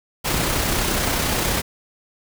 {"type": "noise with amplitude modulation", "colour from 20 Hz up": "pink", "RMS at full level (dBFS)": -20, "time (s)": [0.24, 1.62], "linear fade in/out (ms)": 20, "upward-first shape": "sine", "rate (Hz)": 31.5, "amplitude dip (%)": 30, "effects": []}